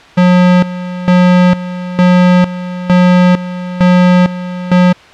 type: tone with tremolo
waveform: square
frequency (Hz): 180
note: F#3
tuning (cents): -47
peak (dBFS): -5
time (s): 0.17-4.93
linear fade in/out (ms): 10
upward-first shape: square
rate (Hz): 1.1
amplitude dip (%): 80
effects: white hiss -37 dBFS RMS until 5.13 s + low-pass 3000 Hz 12 dB/octave